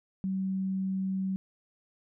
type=tone; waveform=sine; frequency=190.6 Hz; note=G3; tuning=48 cents flat; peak=-28 dBFS; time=0.24-1.36 s; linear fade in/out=0 ms; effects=none